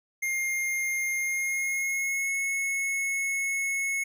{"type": "tone with pitch glide", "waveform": "square", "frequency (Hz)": [2121, 2189], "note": ["C7", "C#7"], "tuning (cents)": [23, -22], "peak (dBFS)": -27, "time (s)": [0.22, 4.04], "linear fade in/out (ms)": 10, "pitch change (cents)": 55, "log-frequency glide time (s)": [1.16, 2.37], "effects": []}